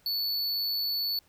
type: tone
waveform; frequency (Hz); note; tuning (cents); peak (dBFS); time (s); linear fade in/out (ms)
square; 4449; C#8; +5; -28; 0.06-1.19; 2
effects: pink hiss -64 dBFS RMS until 1.28 s